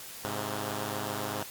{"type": "tone pair together", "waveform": "5% pulse", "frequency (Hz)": [104.7, 132.64], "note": ["G#2", "C3"], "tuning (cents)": [15, 24], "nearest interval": "major third", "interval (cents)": 409, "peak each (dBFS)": [-23, -26], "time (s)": [0.25, 1.43], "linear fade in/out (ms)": 0, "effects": ["white hiss -44 dBFS RMS until 1.5 s", "Opus 48 kbps"]}